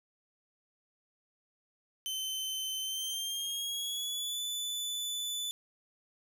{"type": "tone with pitch glide", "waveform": "sawtooth", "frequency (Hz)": [3072, 3488], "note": ["G7", "A7"], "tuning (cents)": [-36, -16], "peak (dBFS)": -31, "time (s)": [2.06, 5.51], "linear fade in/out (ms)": 0, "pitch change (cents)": 220, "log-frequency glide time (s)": [2.81, 4.41], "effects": []}